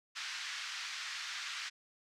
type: band-pass noise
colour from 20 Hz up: pink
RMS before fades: -42 dBFS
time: 0.15-1.7 s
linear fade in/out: 20 ms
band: 1400 to 6000 Hz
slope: 24 dB/octave
effects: none